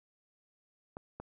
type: clicks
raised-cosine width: 1 ms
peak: -28 dBFS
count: 2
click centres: 0.969 / 1.2 s
effects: none